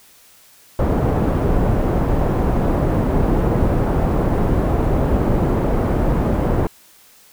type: low-pass noise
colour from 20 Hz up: pink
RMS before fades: -17 dBFS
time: 0.79-6.67 s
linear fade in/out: 2 ms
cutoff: 700 Hz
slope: 12 dB/octave
effects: white hiss -49 dBFS RMS until 7.32 s